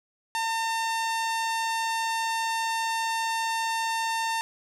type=tone with low-pass filter; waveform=sawtooth; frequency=905 Hz; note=A5; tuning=48 cents sharp; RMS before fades=-28 dBFS; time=0.35-4.41 s; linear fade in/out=0 ms; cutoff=9700 Hz; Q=0.84; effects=none